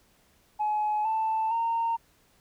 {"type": "tone with pitch steps", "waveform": "sine", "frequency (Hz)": [847, 882.5, 919.4], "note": ["G#5", "A5", "A#5"], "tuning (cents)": [34, 5, -24], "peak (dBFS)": -23, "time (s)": [0.59, 1.97], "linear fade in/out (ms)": 20, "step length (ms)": 460, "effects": ["tanh soft clip ceiling -21 dBFS", "pink hiss -64 dBFS RMS until 2.4 s"]}